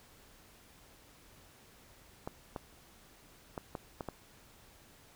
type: clicks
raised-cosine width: 1 ms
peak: -24 dBFS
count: 6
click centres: 2.275 / 2.562 / 3.578 / 3.752 / 4.008 / 4.087 s
effects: pink hiss -60 dBFS RMS until 5.15 s